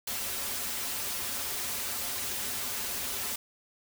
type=noise with comb filter; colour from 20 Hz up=white; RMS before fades=-34 dBFS; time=0.07-3.36 s; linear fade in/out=5 ms; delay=6.3 ms; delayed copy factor=-0.9; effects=none